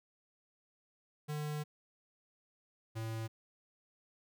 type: tone pair in turn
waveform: square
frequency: 150 / 112.11 Hz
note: D3 / A2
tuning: +37 / +33 cents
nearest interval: perfect fourth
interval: 504 cents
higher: first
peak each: -37 / -38 dBFS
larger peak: first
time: 1.28-1.64 / 2.95-3.28 s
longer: first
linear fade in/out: 20 ms
effects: none